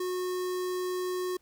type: tone with notch filter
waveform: square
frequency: 364.5 Hz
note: F#4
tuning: 26 cents flat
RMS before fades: -32 dBFS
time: 0-1.37 s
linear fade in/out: 5 ms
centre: 2400 Hz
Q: 1.8
effects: pink hiss -68 dBFS RMS until 1.41 s